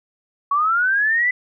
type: linear sweep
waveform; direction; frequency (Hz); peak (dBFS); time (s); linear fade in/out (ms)
sine; up; 1108.7 to 2014; -15; 0.51-1.31; 5
effects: none